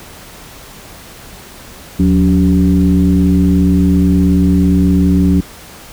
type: tone with frequency modulation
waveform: sine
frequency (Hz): 181.4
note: F#3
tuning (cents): -34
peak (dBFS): -7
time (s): 1.99-5.41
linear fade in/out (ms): 10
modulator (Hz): 100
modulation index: 1.1
effects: pink hiss -35 dBFS RMS until 5.92 s